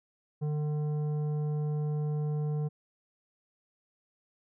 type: tone with tanh clipping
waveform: sine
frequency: 150 Hz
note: D3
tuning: 37 cents sharp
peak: -30 dBFS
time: 0.41-2.69 s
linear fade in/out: 20 ms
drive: 10 dB
effects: none